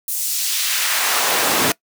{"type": "noise with high-pass filter sweep", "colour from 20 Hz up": "pink", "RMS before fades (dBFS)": -19, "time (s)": [0.08, 1.72], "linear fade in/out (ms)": 2, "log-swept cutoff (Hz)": [10000, 220], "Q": 0.86, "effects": ["noise-tail reverb RT60 0.1 s tail -22 dB re dry"]}